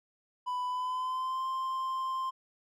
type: tone with pitch glide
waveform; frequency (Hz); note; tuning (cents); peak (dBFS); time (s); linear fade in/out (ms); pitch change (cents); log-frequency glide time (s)
triangle; 995 to 1048.1; B5 to C6; +13 to +3; -29; 0.46-2.31; 20; +90; 0.66-1.45
effects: none